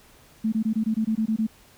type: tone bursts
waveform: sine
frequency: 220 Hz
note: A3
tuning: in tune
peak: -20 dBFS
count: 10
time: 0.44-1.469 s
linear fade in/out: 10 ms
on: 84 ms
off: 21 ms
effects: pink hiss -54 dBFS RMS until 1.77 s